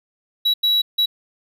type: tone bursts at uneven times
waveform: triangle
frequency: 3900 Hz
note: B7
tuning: 23 cents flat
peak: -13 dBFS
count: 3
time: 0.45-0.54 / 0.63-0.82 / 0.98-1.06 s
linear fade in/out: 10 ms
effects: none